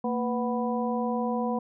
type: harmonic tone with a mistuned harmonic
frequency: 246.9 Hz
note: B3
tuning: in tune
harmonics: 1 / 2 / 3 / 4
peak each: -28 / -31 / -33 / -34 dBFS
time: 0.04-1.59 s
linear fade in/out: 5 ms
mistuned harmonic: 1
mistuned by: -130 cents
effects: none